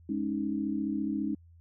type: chord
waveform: sine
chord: Ab suspended fourth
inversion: none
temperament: just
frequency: 207.7 / 276.9 / 311.5 Hz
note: Ab3 / Db4 / Eb4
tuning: 0 / -2 / +2 cents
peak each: -33 dBFS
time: 0.09-1.35 s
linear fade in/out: 5 ms
effects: added 84 Hz sine -53 dBFS peak until 1.6 s